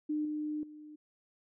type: tone with level steps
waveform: sine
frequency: 302.3 Hz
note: D#4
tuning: 50 cents flat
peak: -30 / -33 / -47 dBFS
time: 0.09-0.96 s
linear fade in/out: 10 ms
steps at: 0.25 / 0.63 s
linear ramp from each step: 2 ms
effects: none